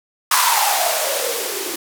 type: noise with band-pass filter sweep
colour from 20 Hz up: violet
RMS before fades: -19 dBFS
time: 0.31-1.76 s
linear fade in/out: 5 ms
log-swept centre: 1100 to 330 Hz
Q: 8
effects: none